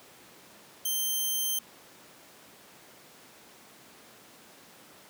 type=tone; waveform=5% pulse; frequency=3136 Hz; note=G7; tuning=in tune; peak=-19 dBFS; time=0.85-1.59 s; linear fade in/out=5 ms; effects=pink hiss -53 dBFS RMS until 5.09 s + high-pass 200 Hz 12 dB/octave